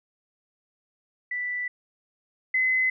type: tone pair in turn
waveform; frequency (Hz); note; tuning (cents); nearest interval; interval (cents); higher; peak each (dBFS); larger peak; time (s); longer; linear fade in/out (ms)
sine; 1975.5 / 2035; B6 / C7; 0 / -49; minor second; 51; second; -27 / -20; second; 1.31-1.68 / 2.54-2.9; first; 5
effects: none